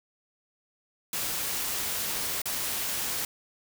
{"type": "noise with dropouts", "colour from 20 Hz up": "white", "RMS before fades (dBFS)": -31, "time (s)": [1.13, 3.25], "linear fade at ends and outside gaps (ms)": 2, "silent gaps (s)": [2.418, 2.456], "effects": []}